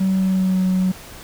triangle tone with pitch glide, 190 to 185.66 Hz, F#3 to F#3, +46 to +6 cents, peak -12 dBFS, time 0-0.92 s, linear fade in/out 10 ms, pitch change -40 cents, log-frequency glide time 0.1-0.66 s, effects tanh soft clip ceiling -11 dBFS + pink hiss -39 dBFS RMS until 1.23 s

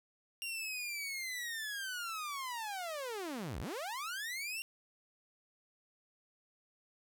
sawtooth linear two-way sweep, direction down then up, 2794 to 42.76 to 2794 Hz, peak -35 dBFS, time 0.42-4.62 s, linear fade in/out 0 ms, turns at 3.6 s, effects none

